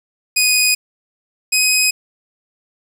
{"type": "tone pair in turn", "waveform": "15% pulse", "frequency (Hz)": [2489, 2518], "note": ["D#7", "D#7"], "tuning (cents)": [0, 20], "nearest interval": "unison", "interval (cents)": 20, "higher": "second", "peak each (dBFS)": -5, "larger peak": "neither", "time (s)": [[0.36, 0.75], [1.52, 1.91]], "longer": "neither", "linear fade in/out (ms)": 10, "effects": ["7-bit"]}